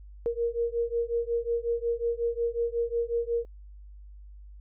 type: beating tone pair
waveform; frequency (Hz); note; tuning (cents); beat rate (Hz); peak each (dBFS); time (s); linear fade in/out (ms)
sine; 466.2 / 471.7; A#4 / A#4; 0 / +20; 5.5; -29; 0.26-3.45; 0
effects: added 50 Hz sine -44 dBFS peak until 4.6 s